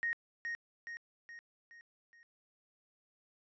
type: tone with echo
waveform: triangle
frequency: 1864.7 Hz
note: A#6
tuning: in tune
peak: -28 dBFS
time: 0.03-0.13 s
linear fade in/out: 0 ms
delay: 420 ms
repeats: 5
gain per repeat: -6 dB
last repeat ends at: 2.23 s
effects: tanh soft clip ceiling -30 dBFS + resampled to 16000 Hz